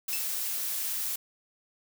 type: noise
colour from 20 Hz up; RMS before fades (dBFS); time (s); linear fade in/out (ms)
blue; -32; 0.08-1.16; 5
type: tone with exponential decay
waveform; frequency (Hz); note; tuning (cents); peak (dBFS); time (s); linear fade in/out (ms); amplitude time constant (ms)
20% pulse; 2637; E7; 0; -25; 0.13-0.31; 0; 38
effects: none